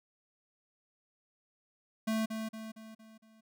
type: tone with echo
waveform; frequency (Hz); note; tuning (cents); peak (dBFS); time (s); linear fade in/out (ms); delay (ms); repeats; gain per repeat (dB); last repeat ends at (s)
square; 220.6; A3; +5; -30; 2.07-2.26; 10; 230; 5; -6; 3.41
effects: none